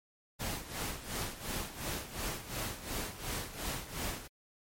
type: noise with tremolo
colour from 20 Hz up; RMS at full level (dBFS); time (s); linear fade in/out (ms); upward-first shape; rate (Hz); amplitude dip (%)
pink; -36; 0.39-4.28; 20; sine; 2.8; 75
effects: MP3 64 kbps